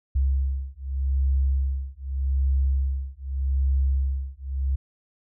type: beating tone pair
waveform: sine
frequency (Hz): 66.9 / 67.73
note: C2 / C#2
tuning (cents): +39 / -40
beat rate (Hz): 0.83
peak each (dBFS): -24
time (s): 0.15-4.76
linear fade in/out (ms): 10
effects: none